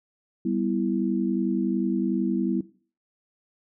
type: chord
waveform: sine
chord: E minor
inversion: first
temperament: equal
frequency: 196 / 246.9 / 329.6 Hz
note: G3 / B3 / E4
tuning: 0 / 0 / 0 cents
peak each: -27 dBFS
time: 0.45-2.61 s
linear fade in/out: 5 ms
effects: noise-tail reverb RT60 0.4 s tail -17 dB re dry